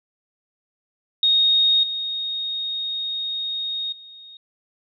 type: tone with level steps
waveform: sine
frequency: 3725 Hz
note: A#7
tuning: 2 cents flat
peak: -14 / -24 / -40 dBFS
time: 1.23-4.37 s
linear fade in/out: 2 ms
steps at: 1.83 / 3.92 s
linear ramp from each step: 5 ms
effects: none